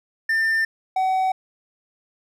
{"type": "tone pair in turn", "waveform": "triangle", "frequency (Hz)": [1795, 754.7], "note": ["A6", "F#5"], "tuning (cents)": [34, 34], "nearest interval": "octave + minor third", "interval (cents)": 1500, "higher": "first", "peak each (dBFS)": -16, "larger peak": "neither", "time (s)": [[0.29, 0.65], [0.96, 1.32]], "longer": "neither", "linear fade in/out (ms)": 5, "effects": []}